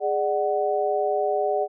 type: tone cluster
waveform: sine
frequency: 414.2 / 596 / 746 Hz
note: G#4 / D5 / F#5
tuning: -5 / +25 / +14 cents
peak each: -25 dBFS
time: 0-1.68 s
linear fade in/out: 50 ms
effects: none